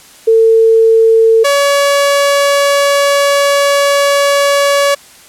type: tone pair in turn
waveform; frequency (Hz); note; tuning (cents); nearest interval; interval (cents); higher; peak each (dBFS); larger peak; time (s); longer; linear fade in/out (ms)
sine / sawtooth; 450 / 565.5; A4 / C#5; +39 / +34; major third; 395; second; -4; neither; 0.27-1.44 / 1.44-4.95; second; 10
effects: white hiss -39 dBFS RMS until 5.28 s + low-pass 11000 Hz 12 dB/octave